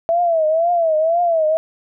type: tone with vibrato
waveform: sine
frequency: 659.3 Hz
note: E5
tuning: in tune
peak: -13 dBFS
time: 0.09-1.57 s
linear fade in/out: 0 ms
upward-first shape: triangle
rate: 2 Hz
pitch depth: 130 cents each way
effects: none